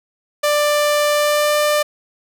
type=tone with pitch glide; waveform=sawtooth; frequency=591 to 595.8 Hz; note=D5 to D5; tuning=+11 to +25 cents; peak=-10 dBFS; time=0.43-1.83 s; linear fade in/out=10 ms; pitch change=+14 cents; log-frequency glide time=1.14-1.58 s; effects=none